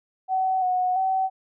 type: tone with pitch steps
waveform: sine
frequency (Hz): 755 / 733 / 761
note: F#5 / F#5 / F#5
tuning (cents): +35 / -16 / +48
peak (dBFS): -20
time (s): 0.28-1.3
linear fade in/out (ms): 50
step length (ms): 340
effects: none